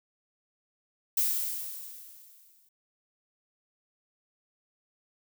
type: noise with exponential decay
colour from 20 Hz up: violet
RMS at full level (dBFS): -25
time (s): 1.17-2.69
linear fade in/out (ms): 5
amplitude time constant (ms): 330
effects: none